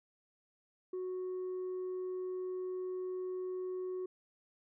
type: tone with tanh clipping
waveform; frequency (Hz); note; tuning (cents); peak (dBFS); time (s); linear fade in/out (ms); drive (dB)
sine; 368.7; F#4; -6; -37; 0.93-4.06; 5; 1
effects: none